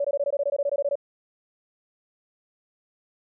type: tone bursts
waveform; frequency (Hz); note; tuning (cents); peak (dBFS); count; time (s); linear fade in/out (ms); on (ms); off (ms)
sine; 568; C#5; +42; -21; 15; 0-0.955; 5; 45; 20
effects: none